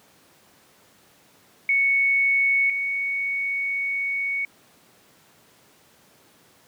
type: tone pair in turn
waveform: sine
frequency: 2217 / 2226 Hz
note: C#7 / C#7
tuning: 0 / +7 cents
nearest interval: unison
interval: 7 cents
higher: second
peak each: -17 / -23 dBFS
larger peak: first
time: 1.69-2.7 / 2.7-4.45 s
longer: second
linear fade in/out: 2 ms
effects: pink hiss -56 dBFS RMS until 6.67 s + high-pass 150 Hz 12 dB/octave